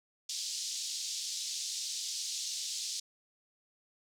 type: band-pass noise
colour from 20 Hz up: white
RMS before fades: -38 dBFS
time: 0.29-3 s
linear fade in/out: 5 ms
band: 3800 to 6800 Hz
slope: 24 dB/octave
effects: none